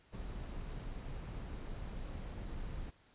brown noise, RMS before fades -43 dBFS, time 0.12-2.91 s, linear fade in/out 20 ms, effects pink hiss -67 dBFS RMS until 3.14 s + resampled to 8000 Hz

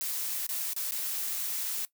blue noise with dropouts, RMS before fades -33 dBFS, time 0.01-1.85 s, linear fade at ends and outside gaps 0 ms, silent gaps 0.466-0.491 / 0.733-0.764 / 0.909-0.92 s, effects noise-tail reverb RT60 0.1 s tail -18 dB re dry

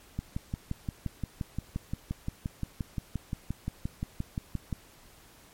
click train, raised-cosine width 5 ms, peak -19 dBFS, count 27, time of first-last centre 0.19-4.728 s, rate 5.73 Hz, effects pink hiss -56 dBFS RMS until 5.53 s + MP3 64 kbps

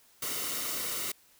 white noise with comb filter, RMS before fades -34 dBFS, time 0.22-1.12 s, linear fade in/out 5 ms, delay 1.2 ms, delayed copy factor -0.55, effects white hiss -62 dBFS RMS until 1.39 s

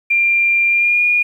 sine tone with pitch glide, 2384 to 2434 Hz, D7 to D#7, +25 to -39 cents, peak -11 dBFS, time 0.1-1.23 s, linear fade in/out 10 ms, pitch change +36 cents, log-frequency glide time 0.68-1.03 s, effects 8-bit

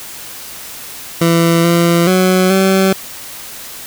20% pulse tone with pitch steps, 167.5 / 170.3 / 185.2 / 191.2 Hz, E3 / F3 / F#3 / G3, +28 / -43 / +2 / -43 cents, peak -4 dBFS, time 1.21-2.93 s, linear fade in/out 5 ms, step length 430 ms, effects white hiss -30 dBFS RMS until 3.86 s

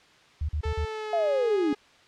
sine tone bursts, 75.5 Hz, D2, 48 cents sharp, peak -25 dBFS, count 4, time 0.41-0.851 s, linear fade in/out 5 ms, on 78 ms, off 43 ms
sawtooth tone with pitch glide, 440 to 415.3 Hz, A4 to G#4, 0 to 0 cents, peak -28 dBFS, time 0.63-1.75 s, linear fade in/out 10 ms, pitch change -100 cents, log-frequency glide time 0.85-1.34 s
sine linear sweep, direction down, 698.5 to 277.2 Hz, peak -22 dBFS, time 1.13-1.73 s, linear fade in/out 2 ms
effects white hiss -56 dBFS RMS until 2.07 s + low-pass 4000 Hz 12 dB/octave

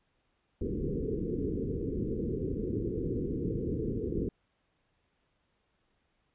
white low-pass noise, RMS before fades -33 dBFS, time 0.61-4.29 s, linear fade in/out 2 ms, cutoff 470 Hz, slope 96 dB/octave, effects pink hiss -75 dBFS RMS until 6.34 s + resampled to 8000 Hz

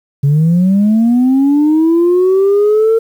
sine linear sweep, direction up, 136.9 to 455.5 Hz, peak -5 dBFS, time 0.23-2.99 s, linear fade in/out 10 ms, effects tanh soft clip ceiling -5 dBFS + 7-bit

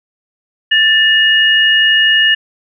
sine tone pair together, 1767.6 / 2872 Hz, A6 / F7, +7 / +48 cents, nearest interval minor sixth, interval 841 cents, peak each -10 dBFS, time 0.71-2.35 s, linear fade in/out 10 ms, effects none

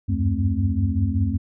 sine tone cluster, 77.5 / 93.2 / 98.5 / 217.4 / 262.5 Hz, D#2 / F#2 / G2 / A3 / C4, -6 / +13 / +9 / -21 / +6 cents, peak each -27 / -21 / -27 / -27 / -28 dBFS, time 0.08-1.38 s, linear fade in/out 20 ms, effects none

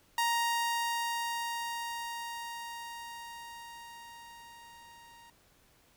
sawtooth tone with level ramp, 935 Hz, A#5, 5 cents sharp, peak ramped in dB -23 to -50 dBFS, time 0.18-5.3 s, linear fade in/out 2 ms, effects pink hiss -65 dBFS RMS until 5.96 s

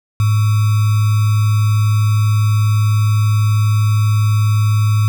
sine tone with sample-and-hold, 106.1 Hz, G#2, 38 cents sharp, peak -10 dBFS, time 0.2-5.08 s, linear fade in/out 0 ms, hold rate 1225 Hz, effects none

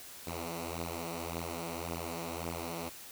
5% pulse beating tone pair, 83 / 84.8 Hz, E2 / E2, +12 / +50 cents, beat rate 1.8 Hz, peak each -30 / -28 dBFS, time 0.26-2.9 s, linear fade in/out 20 ms, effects white hiss -49 dBFS RMS until 3.11 s

